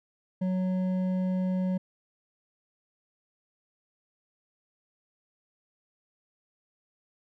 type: tone with hard clipping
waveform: sine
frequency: 185 Hz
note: F#3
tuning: in tune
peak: -27 dBFS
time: 0.41-1.78 s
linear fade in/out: 10 ms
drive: 7 dB
effects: none